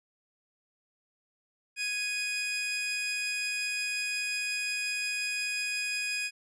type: tone pair together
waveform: sawtooth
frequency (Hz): 1661.2 / 2489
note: G#6 / D#7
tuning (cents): 0 / 0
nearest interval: perfect fifth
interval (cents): 700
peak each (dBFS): -36 / -27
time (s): 1.76-6.31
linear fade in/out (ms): 50
effects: resampled to 22050 Hz